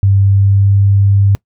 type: tone with pitch glide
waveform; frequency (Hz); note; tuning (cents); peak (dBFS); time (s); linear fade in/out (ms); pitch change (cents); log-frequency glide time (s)
sine; 98.4 to 99.43; G2 to G2; +7 to +25; -6; 0.03-1.35; 0; +18; 0.19-0.79
effects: noise-tail reverb RT60 0.1 s tail -24 dB re dry